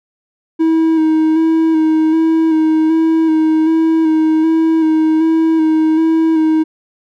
triangle tone with vibrato, 319.3 Hz, D#4, 45 cents sharp, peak -7 dBFS, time 0.59-6.64 s, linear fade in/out 20 ms, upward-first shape square, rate 1.3 Hz, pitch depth 21 cents each way, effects none

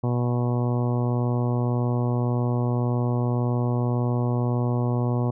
harmonic tone, 121.8 Hz, B2, 24 cents flat, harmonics 1 / 2 / 3 / 4 / 5 / 6 / 7 / 8 / 9, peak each -22 / -28 / -32 / -34 / -36 / -38 / -39 / -40 / -41 dBFS, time 0.03-5.31 s, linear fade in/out 10 ms, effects none

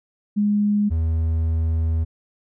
sine / triangle tone pair in turn, 206.8 / 80.92 Hz, G#3 / E2, -7 / -32 cents, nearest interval octave + major third, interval 1625 cents, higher first, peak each -16 dBFS, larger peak neither, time 0.36-0.9 / 0.9-2.05 s, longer second, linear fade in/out 20 ms, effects none

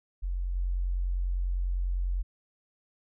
sine tone with level steps, 45 Hz, F#1, 47 cents flat, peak -28 / -26 dBFS, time 0.22-2.23 s, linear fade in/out 20 ms, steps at 0.55 s, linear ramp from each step 10 ms, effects none

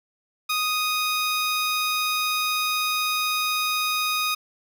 15% pulse tone, 1244 Hz, D#6, 1 cent flat, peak -16 dBFS, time 0.49-4.35 s, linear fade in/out 10 ms, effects none

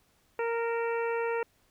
harmonic tone with a mistuned harmonic, 463.8 Hz, A#4, 9 cents flat, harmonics 1 / 2 / 3 / 4 / 5 / 6, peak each -29 / -35 / -39 / -41 / -43 / -45 dBFS, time 0.39-1.43 s, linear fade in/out 2 ms, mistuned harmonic 6, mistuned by -54 cents, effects pink hiss -68 dBFS RMS until 1.7 s

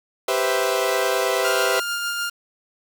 sawtooth chord, C major seventh, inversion second, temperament equal, 392 / 493.9 / 523.3 / 659.3 Hz, G4 / B4 / C5 / E5, 0 / 0 / 0 / 0 cents, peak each -21 dBFS, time 0.28-1.8 s, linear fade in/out 5 ms
sawtooth tone with tremolo, 1404 Hz, F6, 9 cents sharp, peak -19 dBFS, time 1.44-2.3 s, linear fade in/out 10 ms, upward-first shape sine, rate 6.7 Hz, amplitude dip 25%
effects 7-bit

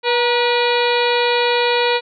harmonic tone with a mistuned harmonic, 484.4 Hz, B4, 34 cents flat, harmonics 1 / 2 / 3 / 4 / 5 / 6 / 7 / 8 / 9, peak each -17 / -20 / -26 / -26 / -23 / -28 / -29 / -25 / -28 dBFS, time 0.03-2.01 s, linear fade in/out 50 ms, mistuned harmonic 2, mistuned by -46 cents, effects none

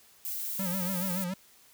violet noise, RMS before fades -35 dBFS, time 0.25-1.24 s, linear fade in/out 0 ms
square tone with vibrato, 185 Hz, F#3, in tune, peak -32 dBFS, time 0.59-1.34 s, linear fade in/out 5 ms, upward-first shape sine, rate 7 Hz, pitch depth 100 cents each way
effects white hiss -59 dBFS RMS until 1.73 s

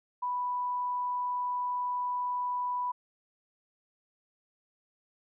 sine tone, 987.8 Hz, B5, in tune, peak -29 dBFS, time 0.22-2.92 s, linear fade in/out 10 ms, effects none

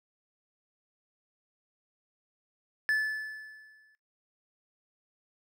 triangle tone with exponential decay, 1737 Hz, A6, 23 cents flat, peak -21 dBFS, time 2.89-3.95 s, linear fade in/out 0 ms, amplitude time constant 230 ms, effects noise-tail reverb RT60 0.2 s tail -20 dB re dry

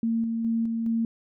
sine tone with tremolo, 228.1 Hz, A#3, 37 cents flat, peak -22 dBFS, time 0.03-1.05 s, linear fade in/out 2 ms, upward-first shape square, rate 2.4 Hz, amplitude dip 30%, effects none

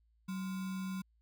sine tone with sample-and-hold, 188.6 Hz, F#3, 33 cents sharp, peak -36 dBFS, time 0.28-1.02 s, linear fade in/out 10 ms, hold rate 1225 Hz, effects added 56 Hz sine -68 dBFS peak until 1.21 s

